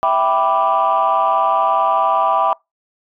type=chord; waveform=sine; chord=E minor seventh; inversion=none; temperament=equal; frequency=659.3 / 784 / 987.8 / 1174.7 Hz; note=E5 / G5 / B5 / D6; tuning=0 / 0 / 0 / 0 cents; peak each=-18 / -17 / -17 / -17 dBFS; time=0.03-2.53 s; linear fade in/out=0 ms; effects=noise-tail reverb RT60 0.2 s tail -25 dB re dry + tanh soft clip ceiling -6 dBFS